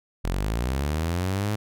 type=linear sweep; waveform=sawtooth; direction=up; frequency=41.14 to 107.7 Hz; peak=-20 dBFS; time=0.24-1.56 s; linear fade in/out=10 ms; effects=none